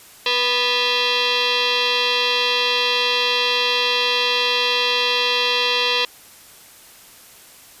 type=tone with frequency modulation; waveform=sine; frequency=250.4 Hz; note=B3; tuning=24 cents sharp; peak=-16 dBFS; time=0.26-6.05 s; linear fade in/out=2 ms; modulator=739 Hz; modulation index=5.6; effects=white hiss -45 dBFS RMS until 7.8 s + resampled to 32000 Hz